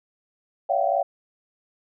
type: tone cluster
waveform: sine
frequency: 565 / 669 / 708 / 773 Hz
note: C#5 / E5 / F5 / G5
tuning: +33 / +25 / +23 / -24 cents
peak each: -25 dBFS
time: 0.69-1.03 s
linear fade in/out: 10 ms
effects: none